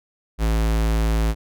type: tone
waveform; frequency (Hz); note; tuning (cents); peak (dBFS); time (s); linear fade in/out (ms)
square; 55; A1; 0; -18; 0.38-1.35; 50
effects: none